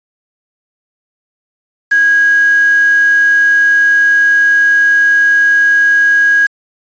sine tone with quantisation, 1645 Hz, G#6, 17 cents flat, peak -6 dBFS, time 1.91-6.47 s, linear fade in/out 10 ms, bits 4, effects resampled to 16000 Hz

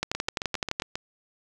two click trains, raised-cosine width 0.2 ms, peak -13 / -9 dBFS, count 7 / 10, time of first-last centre 0.15-0.955 / 0.03-0.799 s, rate 7.45 / 11.7 Hz, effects none

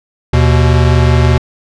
square tone pair together, 77.78 / 123.47 Hz, D#2 / B2, 0 / 0 cents, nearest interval minor sixth, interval 800 cents, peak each -10 dBFS, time 0.33-1.38 s, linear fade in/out 5 ms, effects low-pass 5000 Hz 12 dB/octave

